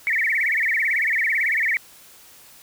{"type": "tone with vibrato", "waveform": "sine", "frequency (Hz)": 2021, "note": "B6", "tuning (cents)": 39, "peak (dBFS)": -18, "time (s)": [0.07, 1.77], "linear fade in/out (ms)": 0, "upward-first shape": "sine", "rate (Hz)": 18, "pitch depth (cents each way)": 230, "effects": ["white hiss -48 dBFS RMS until 2.62 s"]}